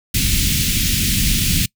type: band-stop noise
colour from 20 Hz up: pink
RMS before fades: -17 dBFS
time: 0.14-1.66 s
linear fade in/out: 5 ms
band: 240 to 2400 Hz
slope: 24 dB/octave
effects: noise-tail reverb RT60 0.1 s tail -25 dB re dry